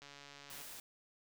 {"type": "click train", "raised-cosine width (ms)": 0.2, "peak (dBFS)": -36, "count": 86, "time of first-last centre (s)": [0.02, 0.619], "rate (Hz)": 142}
{"type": "noise", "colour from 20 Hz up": "white", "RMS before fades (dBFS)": -50, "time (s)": [0.5, 0.8], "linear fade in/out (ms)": 2}
{"effects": []}